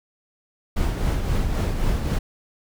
brown noise with tremolo, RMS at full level -20 dBFS, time 0.76-2.19 s, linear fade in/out 10 ms, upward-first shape triangle, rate 3.8 Hz, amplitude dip 50%, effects none

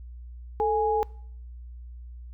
sine tone pair together, 440 / 830.6 Hz, A4 / G#5, 0 / 0 cents, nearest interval major seventh, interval 1100 cents, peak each -24 / -24 dBFS, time 0.6-1.03 s, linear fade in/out 0 ms, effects noise-tail reverb RT60 0.6 s tail -23 dB re dry + added 60 Hz sine -39 dBFS peak until 2.33 s

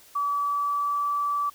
sine tone with pitch glide, 1147 to 1156.3 Hz, D6 to D6, -41 to -27 cents, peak -23 dBFS, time 0.15-1.5 s, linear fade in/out 10 ms, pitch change +14 cents, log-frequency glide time 0.32-1.08 s, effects white hiss -53 dBFS RMS until 1.54 s

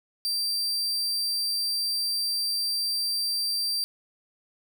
40% pulse tone, 4699 Hz, D8, in tune, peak -24 dBFS, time 0.25-3.84 s, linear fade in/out 0 ms, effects none

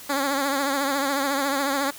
10% pulse tone with vibrato, 277.2 Hz, C#4, in tune, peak -14 dBFS, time 0.09-1.91 s, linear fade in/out 10 ms, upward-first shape triangle, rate 14 Hz, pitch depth 79 cents each way, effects white hiss -42 dBFS RMS until 1.98 s

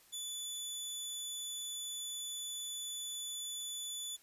20% pulse tone, 3473 Hz, A7, 23 cents flat, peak -34 dBFS, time 0.12-4.17 s, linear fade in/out 20 ms, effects white hiss -64 dBFS RMS until 4.22 s + resampled to 32000 Hz

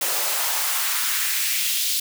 white noise with high-pass filter sweep, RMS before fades -23 dBFS, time 0.01-2 s, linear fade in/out 5 ms, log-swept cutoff 470 to 3700 Hz, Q 1.5, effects none

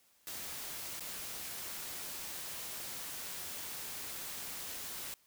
white noise with dropouts, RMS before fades -43 dBFS, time 0.27-5.14 s, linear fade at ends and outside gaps 1 ms, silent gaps 0.996-1.006 s, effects white hiss -69 dBFS RMS until 5.26 s

